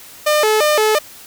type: tone with vibrato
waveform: sawtooth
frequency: 510 Hz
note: C5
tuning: 44 cents flat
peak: -8 dBFS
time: 0.26-0.99 s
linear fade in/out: 10 ms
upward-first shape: square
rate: 2.9 Hz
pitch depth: 290 cents each way
effects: white hiss -39 dBFS RMS until 1.26 s